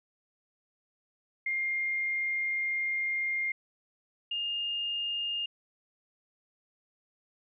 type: tone pair in turn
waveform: sine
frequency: 2117 / 2826 Hz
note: C7 / F7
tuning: +20 / +20 cents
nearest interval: perfect fourth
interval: 500 cents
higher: second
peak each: -28 / -30 dBFS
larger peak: first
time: 1.46-3.52 / 4.31-5.46 s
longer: first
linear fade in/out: 5 ms
effects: none